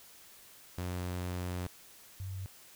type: tone pair in turn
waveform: sawtooth / sine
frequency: 90 / 95.35 Hz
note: F#2 / G2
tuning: -47 / -47 cents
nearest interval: minor second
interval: 100 cents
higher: second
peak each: -31 / -37 dBFS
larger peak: first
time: 0.78-1.67 / 2.2-2.46 s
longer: first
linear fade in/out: 0 ms
effects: white hiss -56 dBFS RMS until 2.75 s